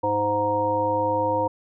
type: harmonic tone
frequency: 103.83 Hz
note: G#2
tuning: in tune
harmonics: 1 / 3 / 5 / 7 / 9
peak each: -33 / -30 / -24 / -34 / -23 dBFS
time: 0.03-1.48 s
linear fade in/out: 10 ms
effects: none